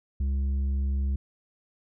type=tone with tanh clipping; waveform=sine; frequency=68.1 Hz; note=C#2; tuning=30 cents flat; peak=-25 dBFS; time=0.2-1.16 s; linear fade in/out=5 ms; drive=6 dB; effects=none